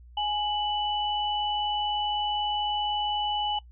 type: tone pair together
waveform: sine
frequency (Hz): 834.6 / 2974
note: G#5 / F#7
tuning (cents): +8 / +8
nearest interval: octave + minor seventh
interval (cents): 2200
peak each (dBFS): -27 / -30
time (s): 0.17-3.59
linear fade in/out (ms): 5
effects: noise-tail reverb RT60 0.1 s tail -21 dB re dry + added 60 Hz sine -47 dBFS peak until 3.71 s